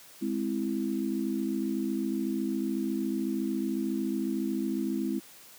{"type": "chord", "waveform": "sine", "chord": "Ab augmented", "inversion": "none", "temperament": "equal", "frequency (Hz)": [207.7, 261.6, 329.6], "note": ["Ab3", "C4", "E4"], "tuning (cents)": [0, 0, 0], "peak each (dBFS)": -32, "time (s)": [0.21, 5.2], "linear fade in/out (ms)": 20, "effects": ["white hiss -52 dBFS RMS until 5.58 s", "high-pass 100 Hz 12 dB/octave"]}